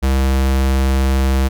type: tone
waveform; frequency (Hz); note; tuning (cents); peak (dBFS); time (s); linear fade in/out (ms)
square; 66.5; C2; +29; -13; 0.02-1.49; 20
effects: none